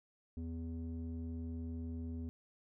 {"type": "tone with low-pass filter", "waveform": "square", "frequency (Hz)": 82.41, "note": "E2", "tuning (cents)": 0, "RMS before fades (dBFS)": -42, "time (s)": [0.37, 2.29], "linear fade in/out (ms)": 0, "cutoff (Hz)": 290, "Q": 2.7, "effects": []}